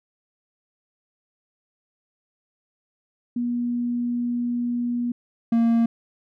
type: tone pair in turn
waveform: sine / triangle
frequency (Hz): 241 / 231.1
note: B3 / A#3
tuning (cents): -42 / -15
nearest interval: minor second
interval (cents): 73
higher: first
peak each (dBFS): -22 / -14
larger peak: second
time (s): 3.36-5.12 / 5.52-5.86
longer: first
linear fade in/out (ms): 5
effects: none